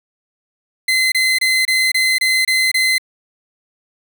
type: tone bursts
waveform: 30% pulse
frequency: 2054 Hz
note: C7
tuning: 33 cents flat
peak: -10 dBFS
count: 8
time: 0.88-2.982 s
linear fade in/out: 5 ms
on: 240 ms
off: 26 ms
effects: none